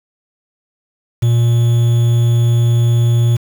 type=tone with quantisation; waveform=triangle; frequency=118.2 Hz; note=A#2; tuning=24 cents sharp; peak=-7 dBFS; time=1.22-3.37 s; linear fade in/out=10 ms; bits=5; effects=none